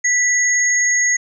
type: tone pair together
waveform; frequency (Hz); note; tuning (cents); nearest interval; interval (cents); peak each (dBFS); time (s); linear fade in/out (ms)
sine; 1975.5 / 6584; B6 / G#8; 0 / -16; octave + major sixth; 2084; -16; 0.04-1.17; 10
effects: none